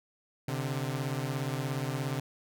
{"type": "beating tone pair", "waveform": "sawtooth", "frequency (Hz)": [130.81, 147.81], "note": ["C3", "D3"], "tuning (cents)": [0, 11], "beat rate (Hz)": 17, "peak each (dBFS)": [-29, -31], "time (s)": [0.48, 2.2], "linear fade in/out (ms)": 5, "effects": []}